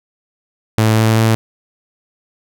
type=tone with pitch steps; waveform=sawtooth; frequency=110 / 110.96 / 111.92 Hz; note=A2 / A2 / A2; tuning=0 / +15 / +30 cents; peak=-6 dBFS; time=0.78-1.35 s; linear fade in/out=0 ms; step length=190 ms; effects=none